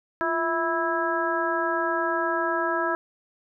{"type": "harmonic tone with a mistuned harmonic", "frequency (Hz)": 328.2, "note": "E4", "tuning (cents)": -8, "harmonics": [1, 2, 3, 4, 5], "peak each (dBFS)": [-29, -29, -29, -29, -29], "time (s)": [0.21, 2.95], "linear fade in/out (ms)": 0, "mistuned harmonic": 1, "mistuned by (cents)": 82, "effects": []}